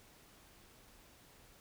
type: silence
effects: pink hiss -62 dBFS RMS until 1.6 s